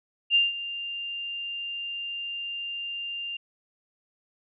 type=tone with ADSR envelope; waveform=sine; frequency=2794 Hz; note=F7; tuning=in tune; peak=-16 dBFS; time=0.3-3.37 s; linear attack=51 ms; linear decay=170 ms; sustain=-15 dB; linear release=6 ms; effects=none